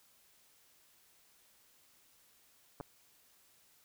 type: clicks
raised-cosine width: 1 ms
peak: -29 dBFS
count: 2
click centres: 2.802 / 2.809 s
effects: white hiss -67 dBFS RMS until 3.84 s